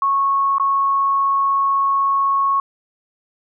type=tone with dropouts; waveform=sine; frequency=1101 Hz; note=C#6; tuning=12 cents flat; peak=-14 dBFS; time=0.02-2.6 s; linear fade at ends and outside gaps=2 ms; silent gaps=0.583-0.598 s; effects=none